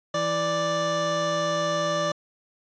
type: tone pair together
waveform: 25% pulse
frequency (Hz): 165.07 / 587.3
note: E3 / D5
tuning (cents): +3 / 0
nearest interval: octave + minor seventh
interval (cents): 2197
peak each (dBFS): -28 / -20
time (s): 0.14-2.12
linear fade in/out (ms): 5
effects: resampled to 16000 Hz